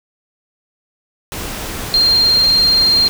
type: tone in noise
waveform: sine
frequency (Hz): 4193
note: C8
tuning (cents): +3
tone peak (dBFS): -9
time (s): 1.94-3.08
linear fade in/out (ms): 0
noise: pink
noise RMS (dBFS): -25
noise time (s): 1.32-3.09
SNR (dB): +13
effects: none